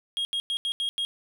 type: tone bursts at uneven times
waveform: triangle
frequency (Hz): 3264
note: G#7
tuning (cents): -31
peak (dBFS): -24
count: 6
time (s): 0.17-0.25 / 0.33-0.4 / 0.5-0.57 / 0.65-0.72 / 0.8-0.89 / 0.98-1.05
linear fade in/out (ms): 0
effects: none